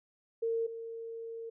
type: tone pair in turn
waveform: sine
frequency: 456.8 / 456.8 Hz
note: A#4 / A#4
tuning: -35 / -35 cents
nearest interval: unison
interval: 0 cents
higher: neither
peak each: -29 / -39 dBFS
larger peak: first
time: 0.42-0.67 / 0.67-1.5 s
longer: second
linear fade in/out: 10 ms
effects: none